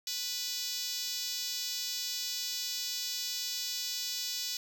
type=tone with high-pass filter; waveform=5% pulse; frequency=493.9 Hz; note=B4; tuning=in tune; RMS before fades=-36 dBFS; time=0.07-4.57 s; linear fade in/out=2 ms; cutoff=4300 Hz; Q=1.3; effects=none